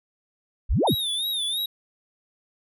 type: exponential two-way sweep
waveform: sine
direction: up then down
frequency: 32.7 to 970 to 74.7 Hz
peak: -18 dBFS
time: 0.69-0.95 s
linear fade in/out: 20 ms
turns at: 0.86 s
type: tone with vibrato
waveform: square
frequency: 3637 Hz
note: A#7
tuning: 43 cents flat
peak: -25 dBFS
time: 0.87-1.66 s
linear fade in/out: 5 ms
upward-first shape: sine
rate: 3 Hz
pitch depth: 100 cents each way
effects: none